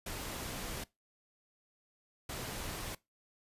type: noise bursts at uneven times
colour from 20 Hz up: pink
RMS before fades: -41 dBFS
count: 2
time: 0.06-0.84 / 2.29-2.95 s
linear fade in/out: 5 ms
effects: noise-tail reverb RT60 0.2 s tail -21 dB re dry + resampled to 32000 Hz